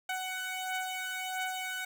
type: beating tone pair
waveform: 15% pulse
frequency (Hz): 746 / 747.5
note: F#5 / F#5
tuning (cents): +14 / +17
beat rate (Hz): 1.5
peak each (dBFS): -29 / -33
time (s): 0.09-1.85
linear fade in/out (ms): 5
effects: none